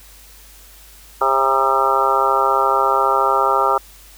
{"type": "harmonic tone with a mistuned harmonic", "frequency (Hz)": 134.4, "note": "C3", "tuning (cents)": 47, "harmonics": [3, 4, 5, 6, 7, 8, 9, 10], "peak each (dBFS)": [-23, -23, -25, -21, -20, -30, -18, -21], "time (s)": [1.21, 3.78], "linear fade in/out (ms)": 5, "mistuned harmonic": 5, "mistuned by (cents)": -21, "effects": ["added 50 Hz sine -45 dBFS peak until 4.17 s", "white hiss -45 dBFS RMS until 4.17 s"]}